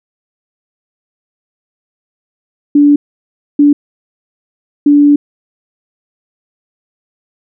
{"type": "tone bursts at uneven times", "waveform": "sine", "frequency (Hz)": 290, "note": "D4", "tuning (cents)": -22, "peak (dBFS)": -3, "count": 3, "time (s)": [[2.75, 2.96], [3.59, 3.73], [4.86, 5.16]], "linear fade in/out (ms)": 5, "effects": []}